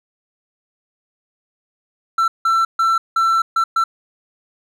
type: tone bursts at uneven times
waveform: triangle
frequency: 1341 Hz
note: E6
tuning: 29 cents sharp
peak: -11 dBFS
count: 6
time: 2.18-2.28 / 2.45-2.65 / 2.79-2.98 / 3.16-3.42 / 3.56-3.64 / 3.76-3.84 s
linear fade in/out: 5 ms
effects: none